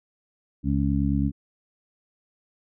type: harmonic tone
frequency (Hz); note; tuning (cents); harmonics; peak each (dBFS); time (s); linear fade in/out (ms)
69.3; C#2; 0; 1 / 2 / 3 / 4; -26 / -26 / -26 / -26; 0.63-1.32; 50
effects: none

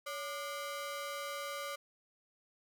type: ring-modulated tone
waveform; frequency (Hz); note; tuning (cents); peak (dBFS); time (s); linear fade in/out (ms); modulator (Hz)
sawtooth; 880; A5; 0; -32; 0.06-1.76; 10; 317
effects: none

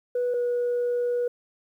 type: tone pair in turn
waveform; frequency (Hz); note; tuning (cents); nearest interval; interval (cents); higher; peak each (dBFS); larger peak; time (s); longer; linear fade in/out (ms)
sine; 490.9 / 485.3; B4 / B4; -10 / -30; unison; 20; first; -21; neither; 0.15-0.34 / 0.34-1.28; second; 5
effects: tanh soft clip ceiling -20 dBFS + 10-bit

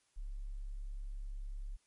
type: tone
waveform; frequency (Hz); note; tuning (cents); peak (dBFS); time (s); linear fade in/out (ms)
sine; 34.65; C#1; 0; -39; 0.16-1.77; 20
effects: white hiss -75 dBFS RMS until 1.86 s + MP3 48 kbps

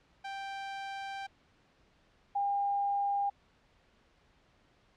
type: tone pair in turn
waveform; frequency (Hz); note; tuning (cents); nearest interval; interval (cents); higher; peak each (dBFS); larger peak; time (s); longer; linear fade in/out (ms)
sawtooth / sine; 785 / 803.8; G5 / G5; +2 / +43; unison; 41; second; -34 / -28; second; 0.24-1.27 / 2.35-3.3; first; 10
effects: pink hiss -67 dBFS RMS until 4.96 s + low-pass 4000 Hz 12 dB/octave

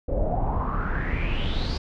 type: noise with low-pass filter sweep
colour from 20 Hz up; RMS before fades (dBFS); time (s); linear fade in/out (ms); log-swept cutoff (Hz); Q
brown; -25; 0.08-1.78; 10; 510 to 5000; 6.9
effects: none

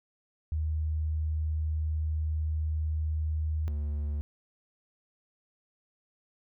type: tone pair in turn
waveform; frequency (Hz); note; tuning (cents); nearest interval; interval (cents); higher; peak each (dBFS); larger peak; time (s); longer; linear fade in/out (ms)
sine / triangle; 77.8 / 73.43; D#2 / D2; 0 / 0; minor second; 100; first; -27; neither; 0.52-3.68 / 3.68-4.21; first; 0
effects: none

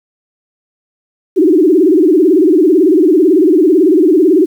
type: tone with vibrato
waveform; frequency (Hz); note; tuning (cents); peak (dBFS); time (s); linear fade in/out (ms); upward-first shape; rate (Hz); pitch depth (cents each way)
sine; 340; F4; -46; -5; 1.36-4.46; 20; sine; 18; 240
effects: 7-bit

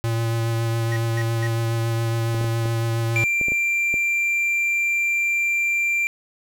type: tone with vibrato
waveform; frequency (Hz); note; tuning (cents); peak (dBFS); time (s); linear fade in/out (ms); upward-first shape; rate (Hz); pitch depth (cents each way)
square; 114.8; A#2; -26; -21; 0.04-3.24; 0; triangle; 7.2; 17
type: tone bursts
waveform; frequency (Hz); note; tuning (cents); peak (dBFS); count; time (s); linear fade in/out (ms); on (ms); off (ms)
triangle; 1899; A#6; +32; -26; 3; 0.92-1.469; 0; 43; 210
type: clicks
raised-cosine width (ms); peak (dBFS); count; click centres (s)
2; -18; 8; 2.346 / 2.412 / 2.444 / 2.657 / 3.413 / 3.484 / 3.52 / 3.941
type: tone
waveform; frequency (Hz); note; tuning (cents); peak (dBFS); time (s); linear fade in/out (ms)
triangle; 2366; D7; +12; -17; 3.16-6.07; 0
effects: none

